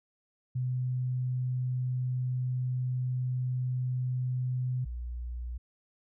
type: tone pair in turn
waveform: sine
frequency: 126.6 / 60.18 Hz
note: B2 / B1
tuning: +43 / -44 cents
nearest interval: octave + minor second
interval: 1287 cents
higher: first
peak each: -28 / -34 dBFS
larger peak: first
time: 0.55-4.85 / 4.85-5.58 s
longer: first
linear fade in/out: 10 ms
effects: none